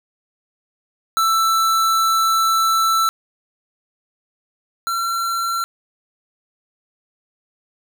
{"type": "tone pair in turn", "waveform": "square", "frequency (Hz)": [1327, 1358.8], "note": ["E6", "F6"], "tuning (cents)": [11, -48], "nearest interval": "unison", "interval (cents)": 41, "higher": "second", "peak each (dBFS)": [-15, -20], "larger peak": "first", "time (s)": [[1.17, 3.09], [4.87, 5.64]], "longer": "first", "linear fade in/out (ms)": 0, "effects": []}